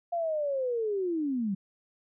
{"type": "linear sweep", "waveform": "sine", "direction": "down", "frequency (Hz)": [698.5, 185], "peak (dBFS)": -27, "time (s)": [0.12, 1.55], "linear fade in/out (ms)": 10, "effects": []}